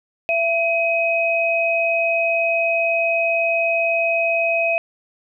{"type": "tone pair together", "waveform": "sine", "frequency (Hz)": [670, 2528], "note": ["E5", "D#7"], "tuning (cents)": [28, 27], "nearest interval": "octave + major seventh", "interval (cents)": 2299, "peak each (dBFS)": [-19, -19], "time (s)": [0.29, 4.78], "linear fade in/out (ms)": 0, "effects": []}